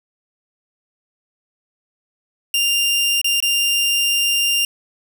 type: tone with dropouts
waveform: sawtooth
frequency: 2794 Hz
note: F7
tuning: in tune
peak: -12 dBFS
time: 2.54-4.65 s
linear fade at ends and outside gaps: 2 ms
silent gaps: 3.215-3.244 / 3.403-3.425 s
effects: none